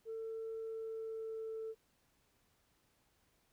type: tone with pitch glide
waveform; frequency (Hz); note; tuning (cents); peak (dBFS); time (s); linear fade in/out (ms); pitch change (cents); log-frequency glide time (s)
sine; 447.8 to 443.9; A4 to A4; +30 to +15; -39; 0.05-1.75; 50; -15; 0.52-1.51
effects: tanh soft clip ceiling -37 dBFS + pink hiss -75 dBFS RMS until 3.52 s